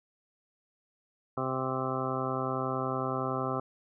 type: harmonic tone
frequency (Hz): 130.81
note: C3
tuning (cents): 0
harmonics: 1 / 2 / 3 / 4 / 5 / 6 / 8 / 9 / 10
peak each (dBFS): -37 / -37 / -37 / -38 / -39 / -39 / -39 / -38 / -38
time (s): 1.37-3.6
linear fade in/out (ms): 5
effects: none